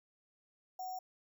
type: tone with sample-and-hold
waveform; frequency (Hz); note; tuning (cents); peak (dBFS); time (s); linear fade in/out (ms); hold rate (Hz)
sine; 743; F#5; +7; -39; 0.79-0.99; 5; 6300
effects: none